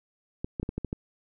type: clicks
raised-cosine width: 3 ms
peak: -18 dBFS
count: 7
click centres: 0.445 / 0.598 / 0.63 / 0.691 / 0.78 / 0.847 / 0.929 s
effects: none